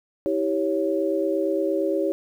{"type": "chord", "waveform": "sine", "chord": "C# diminished", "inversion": "first", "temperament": "equal with one note detuned", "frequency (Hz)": [323.4, 392, 554.4], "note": ["E4", "G4", "C#5"], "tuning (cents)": [-33, 0, 0], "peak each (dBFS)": -25, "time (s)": [0.26, 2.12], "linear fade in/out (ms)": 0, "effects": ["9-bit"]}